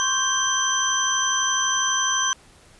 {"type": "tone cluster", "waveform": "sine", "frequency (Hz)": [1051, 1123, 1573, 3165, 6010], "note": ["C6", "C#6", "G6", "G7", "F#8"], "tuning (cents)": [7, 22, 6, 16, 26], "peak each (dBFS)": [-27, -31, -26, -26, -23], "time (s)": [0, 2.33], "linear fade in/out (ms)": 0, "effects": ["pink hiss -52 dBFS RMS until 2.79 s", "resampled to 24000 Hz"]}